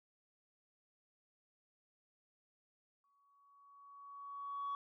sine tone with exponential growth, 1125 Hz, C#6, 25 cents sharp, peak -35 dBFS, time 3.04-4.75 s, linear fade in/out 1 ms, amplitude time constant 370 ms, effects tanh soft clip ceiling -35 dBFS

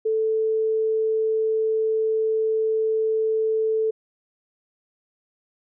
sine tone, 440 Hz, A4, in tune, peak -19 dBFS, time 0.05-3.91 s, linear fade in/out 10 ms, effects none

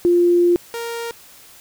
sine / sawtooth tone pair in turn, 349.2 / 466.1 Hz, F4 / A#4, 0 / 0 cents, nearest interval perfect fourth, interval 500 cents, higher second, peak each -11 / -21 dBFS, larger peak first, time 0.05-0.56 / 0.74-1.11 s, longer first, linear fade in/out 0 ms, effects white hiss -45 dBFS RMS until 1.6 s

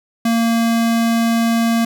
square tone, 230 Hz, A#3, 23 cents flat, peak -14 dBFS, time 0.25-1.85 s, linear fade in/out 5 ms, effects none

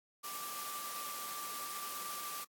sine tone in noise, 1174.7 Hz, D6, in tune, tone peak -44 dBFS, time 0.23-2.45 s, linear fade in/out 20 ms, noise white, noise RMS -44 dBFS, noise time 0.23-2.45 s, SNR -3 dB, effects high-pass 200 Hz 12 dB/octave + AAC 64 kbps

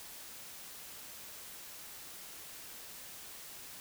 silence, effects white hiss -49 dBFS RMS until 3.8 s

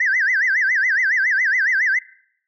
sine tone with vibrato, 1777 Hz, A6, 17 cents sharp, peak -14 dBFS, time 0-1.99 s, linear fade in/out 5 ms, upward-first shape sine, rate 7.2 Hz, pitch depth 250 cents each way, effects noise-tail reverb RT60 0.7 s tail -23 dB re dry + tanh soft clip ceiling -11 dBFS

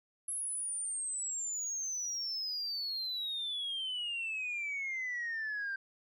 sine exponential sweep, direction down, 10950 to 1569 Hz, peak -33 dBFS, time 0.28-5.76 s, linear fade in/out 5 ms, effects tanh soft clip ceiling -32 dBFS

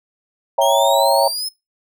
sine chord, C# diminished seventh, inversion none, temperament equal, 554.4 / 659.3 / 784 / 932.3 Hz, C#5 / E5 / G5 / Bb5, 0 / 0 / 0 / 0 cents, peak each -16 / -17 / -19 / -17 dBFS, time 0.58-1.28 s, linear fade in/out 5 ms
sawtooth exponential sweep, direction up, 3167 to 5220 Hz, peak -19 dBFS, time 0.61-1.49 s, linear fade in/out 10 ms
effects noise-tail reverb RT60 0.2 s tail -21 dB re dry

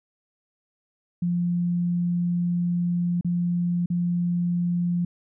sine tone with dropouts, 174.61 Hz, F3, in tune, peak -21 dBFS, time 1.22-5.05 s, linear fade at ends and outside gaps 5 ms, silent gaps 3.211-3.246 / 3.86-3.901 s, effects none

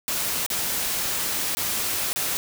white noise with dropouts, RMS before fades -26 dBFS, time 0.08-2.37 s, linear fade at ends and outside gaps 0 ms, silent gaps 0.463-0.502 / 1.55-1.57 / 2.13-2.16 s, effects none

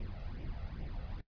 brown noise with flanger, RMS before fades -41 dBFS, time 0-1.21 s, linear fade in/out 5 ms, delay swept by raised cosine 0.35 to 1.55 ms, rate 2.4 Hz, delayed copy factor +0.65, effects noise-tail reverb RT60 0.1 s tail -17 dB re dry + resampled to 11025 Hz

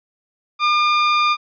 sawtooth tone, 1205 Hz, D6, 44 cents sharp, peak -10 dBFS, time 0.59-1.37 s, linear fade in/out 50 ms, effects resampled to 11025 Hz

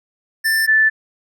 square / sine tone pair in turn, 1775 / 1755.6 Hz, A6 / A6, +15 / -4 cents, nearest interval unison, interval 19 cents, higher first, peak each -15 / -10 dBFS, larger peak second, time 0.44-0.67 / 0.67-0.9 s, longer neither, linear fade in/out 20 ms, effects none

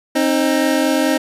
25% pulse tone pair together, 265.8 / 310.4 Hz, C4 / D#4, +27 / -4 cents, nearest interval minor third, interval 269 cents, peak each -13 dBFS, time 0.15-1.18 s, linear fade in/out 10 ms, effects resampled to 32000 Hz

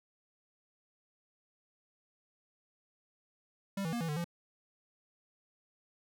square tone with pitch steps, 197 / 163.1 / 236.9 / 164.9 / 149.3 / 171.2 Hz, G3 / E3 / A#3 / E3 / D3 / F3, +9 / -18 / +28 / +1 / +29 / -34 cents, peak -34 dBFS, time 3.77-4.244 s, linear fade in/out 5 ms, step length 79 ms, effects none

